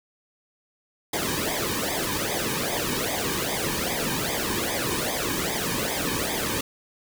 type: noise with flanger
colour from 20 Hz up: pink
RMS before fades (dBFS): -27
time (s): 1.13-6.61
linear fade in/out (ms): 5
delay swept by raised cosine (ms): 0.7 to 1.5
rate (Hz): 2.5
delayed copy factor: -0.85
effects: none